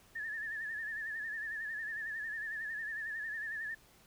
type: tone with vibrato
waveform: sine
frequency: 1760 Hz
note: A6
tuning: in tune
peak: -37 dBFS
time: 0.15-3.75 s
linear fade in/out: 10 ms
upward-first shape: sine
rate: 11 Hz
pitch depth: 76 cents each way
effects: pink hiss -63 dBFS RMS until 4.06 s